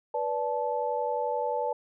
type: tone cluster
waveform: sine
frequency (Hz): 489.7 / 581 / 870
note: B4 / D5 / A5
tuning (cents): -15 / -19 / -20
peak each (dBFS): -31 / -32 / -30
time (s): 0.14-1.73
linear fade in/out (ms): 5
effects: none